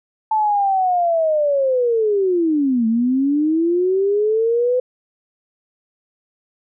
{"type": "linear two-way sweep", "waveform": "sine", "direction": "down then up", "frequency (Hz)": [880, 220, 507], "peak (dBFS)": -14, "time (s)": [0.31, 4.8], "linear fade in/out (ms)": 5, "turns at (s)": 2.87, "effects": []}